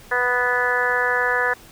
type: harmonic tone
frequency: 246.9 Hz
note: B3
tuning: in tune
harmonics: 2 / 3 / 4 / 5 / 6 / 7 / 8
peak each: -25 / -29 / -26 / -29 / -25 / -21 / -31 dBFS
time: 0.11-1.54 s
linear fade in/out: 10 ms
effects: pink hiss -46 dBFS RMS until 1.71 s